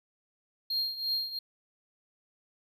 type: tone with tremolo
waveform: triangle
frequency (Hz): 4222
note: C8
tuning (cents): +15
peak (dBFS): -25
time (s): 0.7-1.39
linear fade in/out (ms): 5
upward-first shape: triangle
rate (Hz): 2.9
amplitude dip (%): 80
effects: none